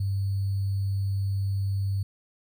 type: tone with sample-and-hold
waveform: sine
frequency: 98 Hz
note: G2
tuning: in tune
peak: -24 dBFS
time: 0-2.03 s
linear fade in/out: 5 ms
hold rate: 4410 Hz
effects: none